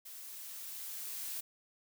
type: noise with level ramp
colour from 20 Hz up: blue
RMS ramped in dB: -49 to -40 dBFS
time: 0.05-1.41 s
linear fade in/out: 10 ms
effects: none